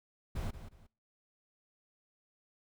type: noise with echo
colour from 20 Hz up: brown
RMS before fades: -36 dBFS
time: 0.35-0.51 s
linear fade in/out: 10 ms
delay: 180 ms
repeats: 2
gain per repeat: -11 dB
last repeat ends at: 0.87 s
effects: noise-tail reverb RT60 0.4 s tail -24 dB re dry